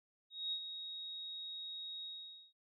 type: tone with ADSR envelope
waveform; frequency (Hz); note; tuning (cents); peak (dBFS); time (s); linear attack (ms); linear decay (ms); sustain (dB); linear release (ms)
sine; 3770; A#7; +19; -35; 0.3-2.53; 220; 73; -8; 490
effects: none